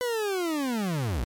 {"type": "linear sweep", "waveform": "40% pulse", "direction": "down", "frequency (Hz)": [503, 49.26], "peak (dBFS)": -25, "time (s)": [0.01, 1.24], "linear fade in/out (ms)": 0, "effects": ["MP3 96 kbps"]}